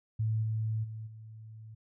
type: tone with level steps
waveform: sine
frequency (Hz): 110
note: A2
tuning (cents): 0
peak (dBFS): -27 / -29 / -38 / -45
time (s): 0.19-1.75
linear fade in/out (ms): 10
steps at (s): 0.42 / 0.83 / 1.06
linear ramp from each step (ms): 20
effects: none